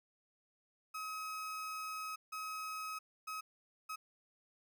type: tone bursts at uneven times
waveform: 35% pulse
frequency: 1273 Hz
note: D#6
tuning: 39 cents sharp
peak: -39 dBFS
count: 4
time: 0.94-2.16 / 2.32-2.99 / 3.27-3.41 / 3.89-3.96 s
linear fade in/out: 10 ms
effects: none